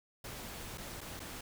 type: noise with dropouts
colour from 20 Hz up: pink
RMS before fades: -45 dBFS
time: 0.24-1.41 s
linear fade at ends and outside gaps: 5 ms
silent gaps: 0.776-0.78 / 1.008-1.012 / 1.195-1.2 s
effects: none